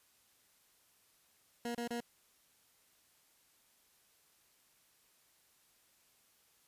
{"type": "tone bursts", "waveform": "20% pulse", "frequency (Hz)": 237.2, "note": "A#3", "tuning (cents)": 30, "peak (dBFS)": -32, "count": 3, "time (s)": [1.65, 2.004], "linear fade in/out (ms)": 2, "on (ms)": 98, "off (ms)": 30, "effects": ["white hiss -70 dBFS RMS until 6.67 s", "resampled to 32000 Hz"]}